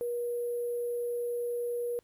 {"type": "tone with sample-and-hold", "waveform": "sine", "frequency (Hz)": 480.1, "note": "B4", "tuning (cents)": -49, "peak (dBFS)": -30, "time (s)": [0.01, 1.99], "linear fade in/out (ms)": 0, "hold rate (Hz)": 11025, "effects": ["pink hiss -71 dBFS RMS until 2.03 s"]}